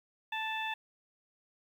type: harmonic tone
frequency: 880 Hz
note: A5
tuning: in tune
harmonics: 1 / 2 / 3 / 4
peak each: -37 / -39 / -39 / -42 dBFS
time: 0.32-0.74 s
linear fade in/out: 5 ms
effects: 10-bit